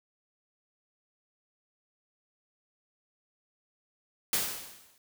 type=noise with exponential decay; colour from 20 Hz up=white; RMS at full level=-26 dBFS; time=4.33-4.98 s; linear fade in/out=2 ms; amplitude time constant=140 ms; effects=none